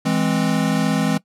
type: chord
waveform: square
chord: E augmented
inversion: none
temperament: equal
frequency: 164.81 / 207.7 / 261.6 Hz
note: E3 / G#3 / B#3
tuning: 0 / 0 / 0 cents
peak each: -22 dBFS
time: 0.05-1.18 s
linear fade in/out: 10 ms
effects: noise-tail reverb RT60 0.1 s tail -20 dB re dry + low-pass 11000 Hz 12 dB/octave